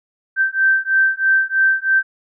sine beating tone pair, 1557 / 1560.1 Hz, G6 / G6, -12 / -9 cents, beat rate 3.1 Hz, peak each -16 dBFS, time 0.36-2.03 s, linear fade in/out 50 ms, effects none

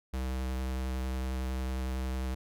square tone with vibrato, 64.6 Hz, C2, 21 cents flat, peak -32 dBFS, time 0.13-2.35 s, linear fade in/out 10 ms, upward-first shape sine, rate 11 Hz, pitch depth 13 cents each way, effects none

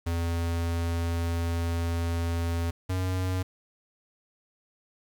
square tone pair in turn, 84.4 / 92.48 Hz, E2 / F#2, +41 / 0 cents, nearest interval major second, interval 159 cents, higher second, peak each -27 dBFS, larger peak neither, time 0.06-2.71 / 2.89-3.43 s, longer first, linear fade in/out 10 ms, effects 9-bit

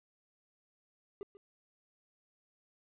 triangle tone with echo, 401.3 Hz, G4, 41 cents sharp, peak -37 dBFS, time 1.21-1.23 s, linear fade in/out 0 ms, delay 140 ms, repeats 1, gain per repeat -14 dB, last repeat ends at 1.37 s, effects resampled to 8000 Hz + 13-bit

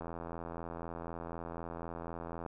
click train, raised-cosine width 1 ms, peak -28 dBFS, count 207, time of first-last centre 0.01-2.462 s, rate 84 Hz, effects none

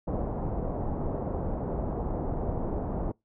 pink low-pass noise, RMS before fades -31 dBFS, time 0.07-3.12 s, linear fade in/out 10 ms, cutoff 820 Hz, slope 24 dB/octave, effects noise-tail reverb RT60 0.2 s tail -25 dB re dry

